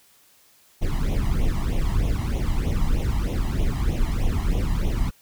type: noise with flanger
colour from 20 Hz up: brown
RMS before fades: -22 dBFS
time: 0.81-5.11 s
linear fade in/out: 20 ms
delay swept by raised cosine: 0.31 to 1.03 ms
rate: 3.2 Hz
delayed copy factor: +0.85
effects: white hiss -57 dBFS RMS until 5.21 s